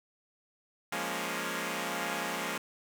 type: chord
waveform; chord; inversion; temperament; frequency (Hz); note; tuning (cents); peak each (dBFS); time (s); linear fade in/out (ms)
5% pulse; Bb minor seventh; second; equal; 174.61 / 207.7 / 233.1 / 277.2; F3 / Ab3 / Bb3 / Db4; 0 / 0 / 0 / 0; -27; 0.92-2.58; 5
effects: none